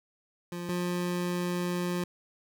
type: tone pair in turn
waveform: 25% pulse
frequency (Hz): 174.61 / 177.05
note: F3 / F3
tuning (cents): 0 / +24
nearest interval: unison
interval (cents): 24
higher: second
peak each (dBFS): -31 / -25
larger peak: second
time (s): 0.52-0.69 / 0.69-2.04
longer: second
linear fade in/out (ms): 2
effects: none